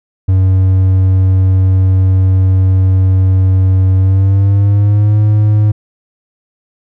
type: tone with pitch glide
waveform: triangle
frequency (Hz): 94.2 to 105.74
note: F#2 to G#2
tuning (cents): +32 to +32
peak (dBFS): -4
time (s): 0.28-5.72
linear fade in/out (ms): 10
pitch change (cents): +200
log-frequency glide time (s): 3.96-5.18
effects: none